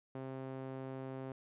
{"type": "tone with band-pass filter", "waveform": "sawtooth", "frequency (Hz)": 132.4, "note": "C3", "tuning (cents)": 21, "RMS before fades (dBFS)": -44, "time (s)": [0.15, 1.32], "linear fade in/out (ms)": 2, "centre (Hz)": 440, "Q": 0.77, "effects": ["resampled to 8000 Hz"]}